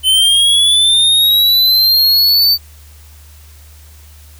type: linear sweep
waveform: square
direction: up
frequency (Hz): 3041 to 4589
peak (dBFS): -8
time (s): 0.03-2.58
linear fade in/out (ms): 50
effects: added 75 Hz sine -37 dBFS peak until 4.39 s + white hiss -45 dBFS RMS until 4.39 s